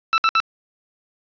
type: tone bursts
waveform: sawtooth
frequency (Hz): 1324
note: E6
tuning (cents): +7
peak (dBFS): -10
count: 3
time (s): 0.13-0.401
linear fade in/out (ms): 0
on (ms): 49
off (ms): 62
effects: resampled to 11025 Hz + 8-bit